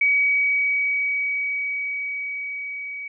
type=tone with level ramp; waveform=sine; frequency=2267 Hz; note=C#7; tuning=38 cents sharp; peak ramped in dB=-15 to -30 dBFS; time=0.01-3.08 s; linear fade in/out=5 ms; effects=none